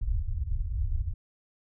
pink low-pass noise, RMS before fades -29 dBFS, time 0.01-1.14 s, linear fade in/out 2 ms, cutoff 100 Hz, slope 48 dB/octave, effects none

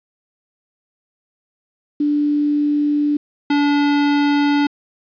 sine / square tone pair in turn, 293.7 / 288.7 Hz, D4 / D4, 0 / -30 cents, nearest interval unison, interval 30 cents, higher first, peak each -14 dBFS, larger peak neither, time 2-3.17 / 3.5-4.67 s, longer neither, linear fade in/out 5 ms, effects resampled to 11025 Hz + 8-bit

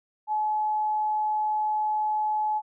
sine tone, 854 Hz, G#5, 48 cents sharp, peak -23 dBFS, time 0.27-2.62 s, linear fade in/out 50 ms, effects none

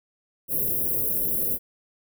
white band-stop noise, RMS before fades -25 dBFS, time 0.48-1.59 s, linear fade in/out 50 ms, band 560 to 11000 Hz, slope 48 dB/octave, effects none

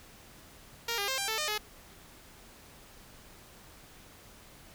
5% pulse tone with pitch steps, 466.3 / 402.9 / 529 / 792 / 440.9 / 608 / 423.7 Hz, A#4 / G4 / C5 / G5 / A4 / D#5 / G#4, +1 / +48 / +19 / +18 / +4 / -40 / +35 cents, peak -19 dBFS, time 0.88-1.58 s, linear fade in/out 5 ms, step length 100 ms, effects pink hiss -54 dBFS RMS until 4.74 s

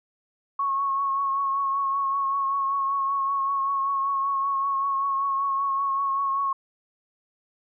sine tone with vibrato, 1099 Hz, C#6, 15 cents flat, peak -22 dBFS, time 0.59-6.53 s, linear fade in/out 5 ms, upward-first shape triangle, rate 5.2 Hz, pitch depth 32 cents each way, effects none

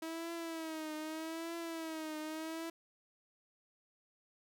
sawtooth tone with vibrato, 321.8 Hz, E4, 42 cents flat, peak -36 dBFS, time 0.02-2.7 s, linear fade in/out 5 ms, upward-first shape triangle, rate 0.81 Hz, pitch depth 84 cents each way, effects none

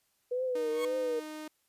sine tone with vibrato, 487.9 Hz, B4, 21 cents flat, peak -29 dBFS, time 0.31-1.2 s, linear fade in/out 10 ms, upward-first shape triangle, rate 1.9 Hz, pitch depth 110 cents each way
sawtooth tone, 307.9 Hz, D#4, 18 cents flat, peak -36 dBFS, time 0.55-1.48 s, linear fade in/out 5 ms
20% pulse tone with exponential growth, 1100 Hz, C#6, 14 cents flat, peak -29 dBFS, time 0.63-0.85 s, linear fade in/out 2 ms, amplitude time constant 47 ms
effects white hiss -74 dBFS RMS until 1.68 s + resampled to 32000 Hz

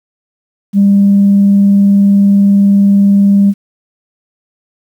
sine tone with vibrato, 199.6 Hz, G3, 32 cents sharp, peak -3 dBFS, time 0.73-3.54 s, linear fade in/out 50 ms, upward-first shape sine, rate 20 Hz, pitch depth 13 cents each way, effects tanh soft clip ceiling 0 dBFS + 7-bit

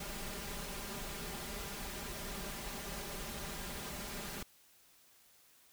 pink noise with comb filter, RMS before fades -43 dBFS, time 0-4.43 s, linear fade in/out 5 ms, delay 5 ms, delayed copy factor +0.7, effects white hiss -65 dBFS RMS until 5.72 s

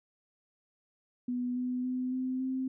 sine tone with pitch steps, 246.9 / 250.3 / 253.8 / 257.4 / 261 Hz, B3 / B3 / B3 / C4 / C4, 0 / +23 / +47 / -28 / -4 cents, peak -30 dBFS, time 1.28-2.68 s, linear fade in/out 5 ms, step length 280 ms, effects none

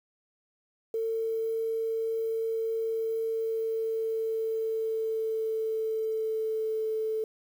sine tone with pitch glide, 449.7 to 438.7 Hz, A4 to A4, +38 to -5 cents, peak -27 dBFS, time 0.94-7.24 s, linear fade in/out 2 ms, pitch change -43 cents, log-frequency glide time 3.14-6.87 s, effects 9-bit

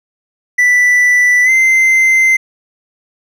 triangle tone with pitch glide, 1975.5 to 2075 Hz, B6 to C7, 0 to -15 cents, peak -5 dBFS, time 0.58-2.37 s, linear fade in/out 10 ms, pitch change +85 cents, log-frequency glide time 1.44-1.5 s, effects none

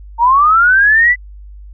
sine linear sweep, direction up, 903 to 2006 Hz, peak -6 dBFS, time 0.18-1.16 s, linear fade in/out 50 ms, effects added 50 Hz sine -31 dBFS peak until 1.73 s

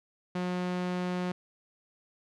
sawtooth tone with low-pass filter, 180 Hz, F#3, 47 cents flat, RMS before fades -32 dBFS, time 0.35-1.32 s, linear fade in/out 5 ms, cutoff 4900 Hz, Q 0.51, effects none

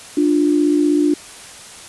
sine tone pair together, 296.1 / 352.1 Hz, D4 / F4, +14 / +14 cents, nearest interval minor third, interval 300 cents, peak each -13 / -18 dBFS, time 0.17-1.14 s, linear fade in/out 5 ms, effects white hiss -37 dBFS RMS until 1.88 s + resampled to 24000 Hz

